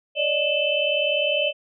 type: tone cluster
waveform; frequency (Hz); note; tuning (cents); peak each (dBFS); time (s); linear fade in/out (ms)
sine; 572 / 612 / 2627 / 3049; D5 / D#5 / E7 / G7; -46 / -29 / -7 / -49; -25; 0.15-1.53; 50
effects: none